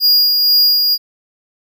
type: tone with tremolo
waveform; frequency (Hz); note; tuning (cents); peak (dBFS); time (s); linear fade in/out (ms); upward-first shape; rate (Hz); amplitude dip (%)
square; 4850; D#8; -45; -8; 0-0.98; 50; sine; 2.1; 35
effects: none